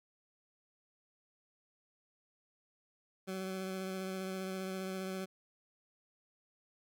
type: tone with vibrato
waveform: 20% pulse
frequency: 188.9 Hz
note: F#3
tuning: 36 cents sharp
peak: -33 dBFS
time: 3.27-5.26 s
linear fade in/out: 20 ms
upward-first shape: sine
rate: 15 Hz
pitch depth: 16 cents each way
effects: none